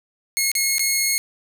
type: tone with dropouts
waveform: 10% pulse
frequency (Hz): 2167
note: C#7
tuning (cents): -40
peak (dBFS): -9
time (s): 0.37-1.18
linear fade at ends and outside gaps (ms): 0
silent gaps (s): 0.516-0.552 / 0.783-0.794
effects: none